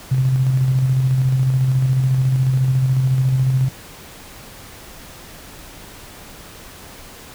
sine tone with tremolo, 130.8 Hz, C3, in tune, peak -12 dBFS, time 0.11-3.69 s, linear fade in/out 10 ms, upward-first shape square, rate 14 Hz, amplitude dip 30%, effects pink hiss -39 dBFS RMS until 7.34 s

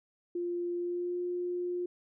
sine tone with pitch glide, 349.2 to 354.9 Hz, F4 to F4, 0 to +28 cents, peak -31 dBFS, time 0.35-1.86 s, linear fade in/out 5 ms, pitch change +28 cents, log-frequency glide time 0.76-1.19 s, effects none

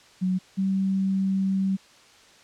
sine tone pair in turn, 185 / 192.35 Hz, F#3 / G3, 0 / -33 cents, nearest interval minor second, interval 67 cents, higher second, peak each -21 dBFS, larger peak neither, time 0.21-0.39 / 0.57-1.77 s, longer second, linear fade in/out 20 ms, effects white hiss -53 dBFS RMS until 2.43 s + low-pass 6000 Hz 12 dB/octave

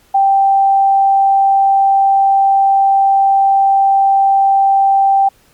sine tone, 784 Hz, G5, in tune, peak -7 dBFS, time 0.14-5.29 s, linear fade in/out 10 ms, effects pink hiss -51 dBFS RMS until 5.53 s + MP3 96 kbps

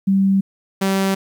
sine / sawtooth tone pair in turn, 194.3 / 193.44 Hz, G3 / G3, -15 / -23 cents, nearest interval unison, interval 8 cents, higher first, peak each -12 / -12 dBFS, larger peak neither, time 0.07-0.41 / 0.81-1.15 s, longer neither, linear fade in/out 10 ms, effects 9-bit

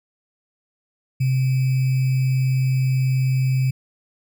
sine tone with sample-and-hold, 130.7 Hz, C3, 1 cent flat, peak -16 dBFS, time 1.2-3.71 s, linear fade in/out 10 ms, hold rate 2450 Hz, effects none

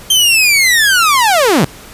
sawtooth linear sweep, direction down, 3159 to 115 Hz, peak -4 dBFS, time 0.1-1.65 s, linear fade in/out 5 ms, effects pink hiss -35 dBFS RMS until 1.93 s + resampled to 32000 Hz

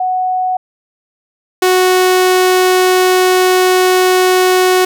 sine / sawtooth tone pair in turn, 740 / 368.7 Hz, F#5 / F#4, 0 / -6 cents, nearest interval octave, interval 1206 cents, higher first, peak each -12 / -4 dBFS, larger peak second, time 0-0.57 / 1.62-4.85 s, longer second, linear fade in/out 5 ms, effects none

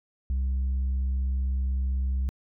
sine tone, 65.41 Hz, C2, in tune, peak -21 dBFS, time 0.3-2.29 s, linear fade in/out 0 ms, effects tanh soft clip ceiling -23 dBFS

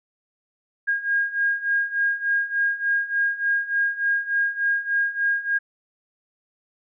sine beating tone pair, 1624 / 1627.4 Hz, G#6 / G#6, -39 / -36 cents, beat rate 3.4 Hz, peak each -25 / -22 dBFS, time 0.87-5.59 s, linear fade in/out 20 ms, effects none

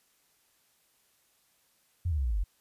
sine tone with pitch steps, 87.31 / 76.89 / 67.72 / 59.63 / 52.52 / 46.25 Hz, F2 / D#2 / C#2 / A#1 / G#1 / F#1, 0 / -20 / -40 / +40 / +20 / 0 cents, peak -26 dBFS, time 2.05-2.44 s, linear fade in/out 10 ms, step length 65 ms, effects white hiss -69 dBFS RMS until 2.6 s + resampled to 32000 Hz

